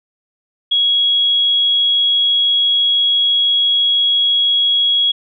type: tone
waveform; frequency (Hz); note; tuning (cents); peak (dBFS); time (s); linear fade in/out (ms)
sine; 3322; G#7; 0; -11; 0.71-5.12; 10
effects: none